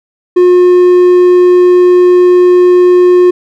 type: tone with hard clipping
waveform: triangle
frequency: 359.1 Hz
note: F4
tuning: 48 cents sharp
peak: -3 dBFS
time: 0.36-3.31 s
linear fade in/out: 10 ms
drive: 6 dB
effects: none